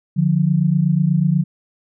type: tone pair together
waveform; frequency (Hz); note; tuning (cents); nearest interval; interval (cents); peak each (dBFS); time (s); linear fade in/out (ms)
sine; 149.1 / 177.31; D3 / F3; +27 / +27; minor third; 300; -16; 0.16-1.44; 20
effects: none